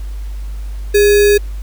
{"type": "tone with sample-and-hold", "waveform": "sine", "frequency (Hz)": 410, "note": "G#4", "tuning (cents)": -22, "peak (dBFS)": -6, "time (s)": [0.94, 1.38], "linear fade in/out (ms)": 10, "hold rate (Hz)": 2100, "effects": ["added 50 Hz sine -21 dBFS peak until 1.62 s", "pink hiss -44 dBFS RMS until 1.62 s"]}